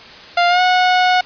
sawtooth tone with pitch glide, 698.5 to 731.5 Hz, F5 to F#5, 0 to -20 cents, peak -7 dBFS, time 0.37-1.21 s, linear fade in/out 5 ms, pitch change +80 cents, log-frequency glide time 0.48-0.61 s, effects white hiss -37 dBFS RMS until 1.25 s + resampled to 11025 Hz

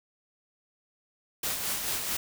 white noise with tremolo, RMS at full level -30 dBFS, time 1.43-2.17 s, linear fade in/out 5 ms, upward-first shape sine, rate 4.6 Hz, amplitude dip 40%, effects none

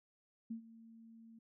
sine tone with ADSR envelope, 226.8 Hz, A#3, 47 cents flat, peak -38 dBFS, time 0.5-1.39 s, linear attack 10 ms, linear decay 100 ms, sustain -17 dB, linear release 6 ms, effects none

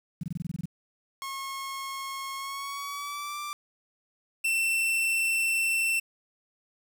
sine tone bursts, 167.9 Hz, E3, 32 cents sharp, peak -28 dBFS, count 10, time 0.21-0.657 s, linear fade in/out 5 ms, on 24 ms, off 23 ms
sawtooth tone with pitch glide, 1086 to 1177.5 Hz, C#6 to D6, -36 to +4 cents, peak -30 dBFS, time 1.22-3.53 s, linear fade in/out 0 ms, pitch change +140 cents, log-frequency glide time 2.36-3.39 s
45% pulse tone, 2687 Hz, E7, 33 cents sharp, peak -24 dBFS, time 4.44-6 s, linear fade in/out 10 ms
effects 9-bit

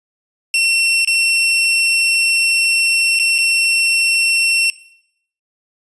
sawtooth tone with dropouts, 2714 Hz, E7, 50 cents sharp, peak -9 dBFS, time 0.54-4.7 s, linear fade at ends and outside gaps 1 ms, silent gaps 1.048-1.074 / 3.19-3.197 / 3.382-3.386 s, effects noise-tail reverb RT60 0.7 s tail -17 dB re dry + resampled to 24000 Hz

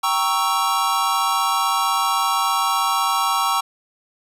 square chord, G diminished seventh, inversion none, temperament equal, 784 / 932.3 / 1108.7 / 1318.5 Hz, G5 / Bb5 / Db6 / Fb6, 0 / 0 / 0 / 0 cents, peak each -26 / -25 / -22 / -24 dBFS, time 0.03-3.61 s, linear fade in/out 10 ms, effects resampled to 32000 Hz

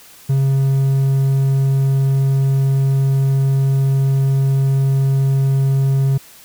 triangle tone, 135.7 Hz, C#3, 36 cents flat, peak -10 dBFS, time 0.29-6.18 s, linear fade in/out 10 ms, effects white hiss -43 dBFS RMS until 6.44 s

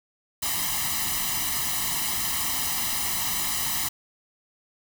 white noise with comb filter, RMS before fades -27 dBFS, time 0.42-3.89 s, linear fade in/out 10 ms, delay 1 ms, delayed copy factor +0.95, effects none

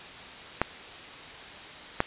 clicks, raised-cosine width 0.5 ms, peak -7 dBFS, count 2, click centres 0.616 / 2.004 s, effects white hiss -43 dBFS RMS until 2.06 s + resampled to 8000 Hz

